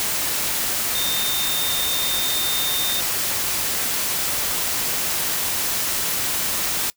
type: tone in noise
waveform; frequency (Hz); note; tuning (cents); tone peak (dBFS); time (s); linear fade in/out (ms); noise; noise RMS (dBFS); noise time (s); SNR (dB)
sine; 3644; A#7; -40; -24; 0.95-3; 0; white; -23; 0-6.9; -4
effects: noise-tail reverb RT60 0.1 s tail -22 dB re dry